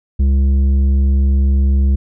sine tone with tanh clipping, 68 Hz, C#2, 33 cents flat, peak -11 dBFS, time 0.19-1.96 s, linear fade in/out 10 ms, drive 8 dB, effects none

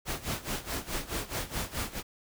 pink noise with tremolo, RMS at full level -32 dBFS, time 0.05-2.03 s, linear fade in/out 50 ms, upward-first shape sine, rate 4.7 Hz, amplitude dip 85%, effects none

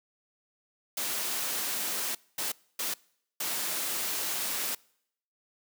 white noise bursts at uneven times, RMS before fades -32 dBFS, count 4, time 0.97-2.15 / 2.38-2.52 / 2.79-2.94 / 3.4-4.75 s, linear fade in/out 5 ms, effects noise-tail reverb RT60 0.7 s tail -25 dB re dry + high-pass 200 Hz 12 dB/octave

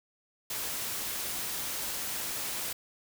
white noise, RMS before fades -35 dBFS, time 0.5-2.73 s, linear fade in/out 5 ms, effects none

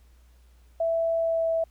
sine tone with pitch glide, 661 to 655.7 Hz, E5 to E5, +5 to -9 cents, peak -22 dBFS, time 0.8-1.64 s, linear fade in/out 5 ms, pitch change -14 cents, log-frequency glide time 1.17-1.49 s, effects added 60 Hz sine -53 dBFS peak until 1.7 s + pink hiss -66 dBFS RMS until 1.7 s

